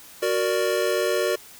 square chord, Gb augmented, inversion none, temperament equal, 370 / 466.2 / 587.3 Hz, Gb4 / Bb4 / D5, 0 / 0 / 0 cents, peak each -26 dBFS, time 0.22-1.36 s, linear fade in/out 10 ms, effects white hiss -46 dBFS RMS until 1.59 s

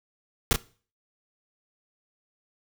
pink noise with echo, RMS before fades -20 dBFS, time 0.51-0.53 s, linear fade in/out 0 ms, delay 30 ms, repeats 1, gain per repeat -6 dB, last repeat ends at 0.56 s, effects noise-tail reverb RT60 0.4 s tail -19 dB re dry

